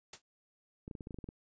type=noise with exponential decay; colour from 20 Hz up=white; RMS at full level=-40 dBFS; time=0.13-0.22 s; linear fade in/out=5 ms; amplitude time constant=18 ms
type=clicks; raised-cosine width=3 ms; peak=-31 dBFS; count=10; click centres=0.879 / 0.912 / 0.952 / 1.008 / 1.071 / 1.108 / 1.144 / 1.187 / 1.242 / 1.289 s
effects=resampled to 16000 Hz